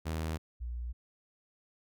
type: tone pair in turn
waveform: sawtooth / sine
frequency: 79.7 / 59.71 Hz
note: D#2 / A#1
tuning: +42 / +42 cents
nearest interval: perfect fourth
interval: 500 cents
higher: first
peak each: -29 / -35 dBFS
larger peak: first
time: 0.05-0.38 / 0.6-0.93 s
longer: neither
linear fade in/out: 20 ms
effects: none